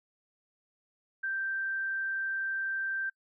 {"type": "tone", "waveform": "sine", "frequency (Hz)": 1568, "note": "G6", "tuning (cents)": 0, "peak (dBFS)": -30, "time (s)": [1.23, 3.1], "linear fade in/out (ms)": 10, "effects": ["noise-tail reverb RT60 0.1 s tail -26 dB re dry"]}